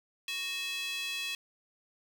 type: tone with high-pass filter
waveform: square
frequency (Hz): 370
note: F#4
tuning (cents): 0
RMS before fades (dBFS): -36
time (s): 0.28-1.35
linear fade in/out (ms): 2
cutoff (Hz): 2900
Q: 4.2
effects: none